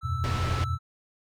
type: tone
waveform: triangle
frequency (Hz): 1318.5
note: E6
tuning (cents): 0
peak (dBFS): -32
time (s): 0.01-0.79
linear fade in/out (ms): 50
type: chord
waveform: sine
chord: E suspended second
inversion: none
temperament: equal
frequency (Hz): 82.41 / 92.5 / 123.47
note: E2 / F#2 / B2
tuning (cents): 0 / 0 / 0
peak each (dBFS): -31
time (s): 0.03-0.78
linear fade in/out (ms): 20
type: low-pass noise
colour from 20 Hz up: pink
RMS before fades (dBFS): -33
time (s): 0.24-0.64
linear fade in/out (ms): 0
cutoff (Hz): 4300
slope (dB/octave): 12
effects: none